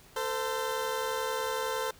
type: tone pair together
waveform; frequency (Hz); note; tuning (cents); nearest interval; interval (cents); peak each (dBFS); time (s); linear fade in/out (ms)
20% pulse; 445.9 / 516.8; A4 / C5; +23 / -21; minor third; 256; -28; 0.16-1.91; 5
effects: pink hiss -56 dBFS RMS until 1.99 s